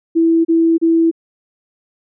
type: tone bursts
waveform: sine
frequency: 329.6 Hz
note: E4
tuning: in tune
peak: -9 dBFS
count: 3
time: 0.15-1.114 s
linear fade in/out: 20 ms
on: 300 ms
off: 32 ms
effects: none